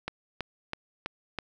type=click train; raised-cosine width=0.3 ms; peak=-16 dBFS; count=5; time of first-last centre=0.08-1.387 s; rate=3.06 Hz; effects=none